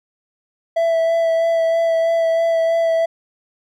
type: tone with vibrato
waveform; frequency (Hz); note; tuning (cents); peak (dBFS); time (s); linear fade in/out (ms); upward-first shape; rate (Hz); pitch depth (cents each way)
triangle; 661; E5; +5; -12; 0.76-3.06; 10; sine; 3.1; 15
effects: none